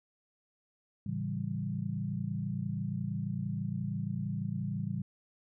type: chord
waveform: sine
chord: A dominant seventh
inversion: none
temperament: equal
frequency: 110 / 138.59 / 164.81 / 196 Hz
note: A2 / C#3 / E3 / G3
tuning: 0 / 0 / 0 / 0 cents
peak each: -38 / -38 / -38 / -37 dBFS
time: 1.06-5.02 s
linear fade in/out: 5 ms
effects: none